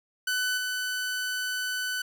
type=tone with level steps; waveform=sawtooth; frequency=1500 Hz; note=F#6; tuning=23 cents sharp; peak=-22 / -25 dBFS; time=0.27-2.02 s; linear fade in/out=5 ms; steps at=0.57 s; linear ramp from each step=10 ms; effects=none